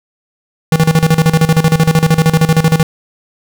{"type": "tone with tremolo", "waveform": "square", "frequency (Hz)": 160.8, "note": "E3", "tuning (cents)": -43, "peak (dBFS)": -6, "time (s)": [0.72, 2.83], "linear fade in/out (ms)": 2, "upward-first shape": "square", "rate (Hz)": 13, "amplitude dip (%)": 80, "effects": []}